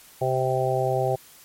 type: harmonic tone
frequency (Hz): 130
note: C3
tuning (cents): -11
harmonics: 1 / 3 / 4 / 5 / 6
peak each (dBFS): -27 / -27 / -27 / -27 / -27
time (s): 0.21-1.16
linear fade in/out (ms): 10
effects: white hiss -50 dBFS RMS until 1.44 s + MP3 64 kbps